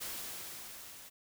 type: noise with level ramp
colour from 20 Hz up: white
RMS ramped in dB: -40 to -52 dBFS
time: 0-1.1 s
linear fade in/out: 20 ms
effects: none